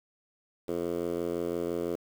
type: tone with band-pass filter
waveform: 10% pulse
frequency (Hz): 85.9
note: F2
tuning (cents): -28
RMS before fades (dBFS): -32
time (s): 0.68-1.96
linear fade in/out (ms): 10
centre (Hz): 430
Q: 1.9
effects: 8-bit